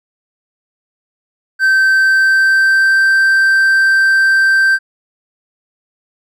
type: tone with pitch glide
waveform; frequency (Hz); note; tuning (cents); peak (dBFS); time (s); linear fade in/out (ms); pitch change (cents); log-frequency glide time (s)
triangle; 1551 to 1564.5; G6 to G6; -19 to -4; -6; 1.59-4.79; 50; +15; 1.92-3.01
effects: none